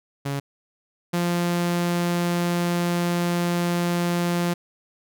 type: tone pair in turn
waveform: sawtooth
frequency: 140 / 173.83 Hz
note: C#3 / F3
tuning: +18 / -8 cents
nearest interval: major third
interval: 374 cents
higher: second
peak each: -21 / -17 dBFS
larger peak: second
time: 0.25-0.4 / 1.13-4.54 s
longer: second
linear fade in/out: 10 ms
effects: none